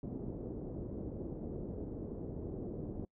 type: low-pass noise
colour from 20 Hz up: white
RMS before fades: -42 dBFS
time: 0.03-3.05 s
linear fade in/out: 2 ms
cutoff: 420 Hz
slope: 24 dB/octave
effects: noise-tail reverb RT60 0.1 s tail -26 dB re dry